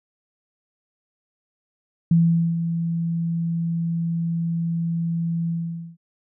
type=tone with ADSR envelope; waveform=sine; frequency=167.3 Hz; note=E3; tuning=26 cents sharp; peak=-12 dBFS; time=2.11-5.97 s; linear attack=4 ms; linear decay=440 ms; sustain=-9 dB; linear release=480 ms; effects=none